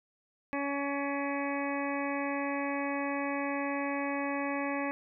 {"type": "harmonic tone", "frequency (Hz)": 281.3, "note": "C#4", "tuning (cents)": 26, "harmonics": [1, 2, 3, 4, 6, 7, 8, 9], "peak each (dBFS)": [-34, -37, -39, -40, -42, -42, -43, -44], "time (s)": [0.53, 4.91], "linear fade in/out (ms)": 0, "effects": []}